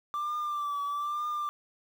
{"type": "tone with vibrato", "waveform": "sine", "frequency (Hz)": 1174.7, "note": "D6", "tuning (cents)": 0, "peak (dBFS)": -27, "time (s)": [0.14, 1.49], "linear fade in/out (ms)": 0, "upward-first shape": "triangle", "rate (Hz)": 1.1, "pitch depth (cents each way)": 53, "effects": ["tanh soft clip ceiling -29 dBFS", "9-bit"]}